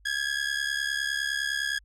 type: ring-modulated tone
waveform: sawtooth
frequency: 1663 Hz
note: G#6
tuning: 2 cents sharp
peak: -20 dBFS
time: 0.05-1.79 s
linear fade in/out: 10 ms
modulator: 34.9 Hz
effects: added 50 Hz sine -55 dBFS peak until 1.84 s + low-pass 8000 Hz 12 dB/octave